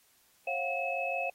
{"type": "tone cluster", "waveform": "sine", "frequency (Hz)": [541, 701, 747, 2583], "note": ["C#5", "F5", "F#5", "E7"], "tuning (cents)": [-42, 6, 16, -36], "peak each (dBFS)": [-36, -35, -39, -34], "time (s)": [0.47, 1.3], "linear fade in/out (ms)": 5, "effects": ["white hiss -66 dBFS RMS until 1.34 s", "AAC 48 kbps"]}